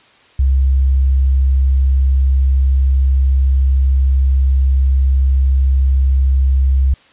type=tone; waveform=sine; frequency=66.6 Hz; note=C2; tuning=31 cents sharp; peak=-9 dBFS; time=0.39-6.94 s; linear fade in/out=5 ms; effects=white hiss -48 dBFS RMS until 7.12 s + resampled to 8000 Hz